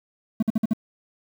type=tone bursts; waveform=triangle; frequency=220 Hz; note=A3; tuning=in tune; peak=-15 dBFS; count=5; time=0.4-0.734 s; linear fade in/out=5 ms; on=26 ms; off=51 ms; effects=8-bit